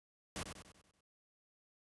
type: noise with echo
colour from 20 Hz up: pink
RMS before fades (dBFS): -41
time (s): 0.36-0.43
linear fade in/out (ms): 0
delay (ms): 96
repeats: 6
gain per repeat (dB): -6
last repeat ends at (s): 1.006
effects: high-pass 60 Hz 12 dB/octave + resampled to 24000 Hz